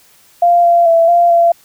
sine tone with pitch steps, 695 / 688 / 666 / 692 / 682 Hz, F5 / F5 / E5 / F5 / F5, -9 / -26 / +18 / -16 / -41 cents, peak -6 dBFS, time 0.42-1.52 s, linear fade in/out 5 ms, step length 220 ms, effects white hiss -48 dBFS RMS until 1.64 s

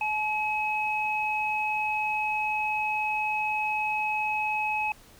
sine tone pair together, 854.8 / 2556 Hz, G#5 / D#7, +50 / +46 cents, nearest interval octave + perfect fifth, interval 1896 cents, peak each -28 dBFS, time 0.01-4.92 s, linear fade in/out 2 ms, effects pink hiss -54 dBFS RMS until 5.19 s

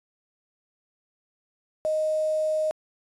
sine tone with quantisation, 622.3 Hz, D#5, in tune, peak -22 dBFS, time 1.85-2.71 s, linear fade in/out 0 ms, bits 7, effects resampled to 24000 Hz

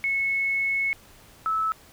sine tone pair in turn, 2195 / 1305.2 Hz, C#7 / E6, -18 / -18 cents, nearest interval major sixth, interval 900 cents, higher first, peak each -22 dBFS, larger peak neither, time 0.04-0.93 / 1.46-1.72 s, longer first, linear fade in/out 0 ms, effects pink hiss -52 dBFS RMS until 1.92 s

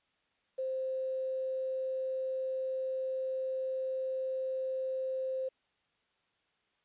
sine tone with quantisation, 523.3 Hz, C5, in tune, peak -32 dBFS, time 0.58-5.49 s, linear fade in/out 10 ms, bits 10, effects white hiss -75 dBFS RMS until 6.84 s + resampled to 8000 Hz

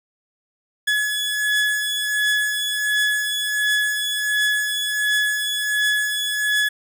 30% pulse beating tone pair, 1698 / 1699.4 Hz, G#6 / G#6, +38 / +39 cents, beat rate 1.4 Hz, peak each -18 / -22 dBFS, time 0.87-6.69 s, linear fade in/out 10 ms, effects none

